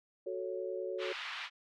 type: chord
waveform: sine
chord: F# minor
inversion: none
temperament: equal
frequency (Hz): 370 / 440 / 554.4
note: F#4 / A4 / C#5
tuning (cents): 0 / 0 / 0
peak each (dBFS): -39 / -41 / -40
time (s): 0.26-1.13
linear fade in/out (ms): 10
type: band-pass noise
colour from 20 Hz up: white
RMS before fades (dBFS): -42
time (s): 0.98-1.5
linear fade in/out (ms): 50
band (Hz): 990 to 3400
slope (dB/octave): 24
effects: none